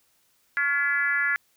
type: tone with frequency modulation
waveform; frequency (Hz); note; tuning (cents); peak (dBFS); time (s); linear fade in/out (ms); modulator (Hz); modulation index
sine; 1707; G#6; +47; -21; 0.57-1.36; 0; 299; 1.1
effects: white hiss -66 dBFS RMS until 1.56 s